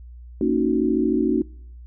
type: chord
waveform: sine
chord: D# minor seventh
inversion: second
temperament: equal with one note detuned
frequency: 230.9 / 277.2 / 311.1 / 370 Hz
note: A#3 / C#4 / D#4 / F#4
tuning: -16 / 0 / 0 / 0 cents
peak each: -23 dBFS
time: 0.41-1.42 s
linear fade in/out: 2 ms
effects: noise-tail reverb RT60 0.7 s tail -26 dB re dry + added 60 Hz sine -38 dBFS peak until 1.86 s